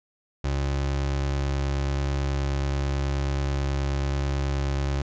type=tone; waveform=30% pulse; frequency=69.3 Hz; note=C#2; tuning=in tune; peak=-21 dBFS; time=0.44-5.02 s; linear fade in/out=5 ms; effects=resampled to 16000 Hz